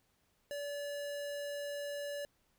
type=tone; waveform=square; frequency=575 Hz; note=D5; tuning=37 cents flat; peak=-39 dBFS; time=0.51-2.25 s; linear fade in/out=0 ms; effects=pink hiss -75 dBFS RMS until 2.58 s